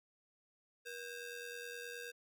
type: ring-modulated tone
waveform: sawtooth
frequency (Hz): 1046.5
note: C6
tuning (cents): 0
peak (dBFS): -38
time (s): 0.85-2.12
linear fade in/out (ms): 20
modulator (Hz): 568
effects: none